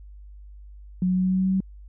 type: tone with pitch steps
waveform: sine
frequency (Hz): 182.7 / 183.76 / 184.82 / 185.89 / 186.97 / 188.05 / 189.14 / 190.24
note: F#3 / F#3 / F#3 / F#3 / F#3 / F#3 / F#3 / F#3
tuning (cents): -22 / -12 / -2 / +8 / +18 / +28 / +38 / +48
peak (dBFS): -19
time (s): 1.02-1.604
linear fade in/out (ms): 2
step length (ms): 73
effects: added 50 Hz sine -41 dBFS peak until 1.88 s